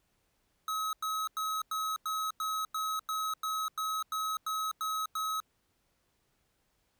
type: tone bursts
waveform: square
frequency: 1280 Hz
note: D#6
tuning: 49 cents sharp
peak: -32 dBFS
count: 14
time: 0.68-5.402 s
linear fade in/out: 2 ms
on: 250 ms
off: 94 ms
effects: pink hiss -75 dBFS RMS until 6.99 s